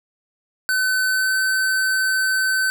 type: tone with pitch glide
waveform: square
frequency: 1517 to 1529.3 Hz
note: F#6 to G6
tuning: +43 to -43 cents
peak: -18 dBFS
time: 0.69-2.7 s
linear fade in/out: 0 ms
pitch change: +14 cents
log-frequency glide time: 1.07-1.37 s
effects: 10-bit